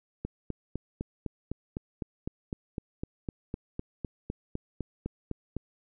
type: click train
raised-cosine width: 3 ms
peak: -20 dBFS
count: 22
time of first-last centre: 0.25-5.566 s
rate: 3.95 Hz
effects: none